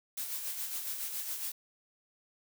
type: noise with tremolo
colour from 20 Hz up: blue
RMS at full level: -36 dBFS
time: 0.17-1.52 s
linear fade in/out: 5 ms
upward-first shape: sine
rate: 7.2 Hz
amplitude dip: 45%
effects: none